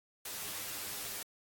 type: noise with comb filter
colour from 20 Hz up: white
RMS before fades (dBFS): -41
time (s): 0.25-1.23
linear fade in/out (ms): 5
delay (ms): 9.9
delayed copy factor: +1
effects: AAC 64 kbps